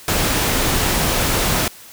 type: noise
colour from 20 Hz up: pink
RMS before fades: -18 dBFS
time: 0.08-1.68 s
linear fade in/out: 2 ms
effects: white hiss -41 dBFS RMS until 1.92 s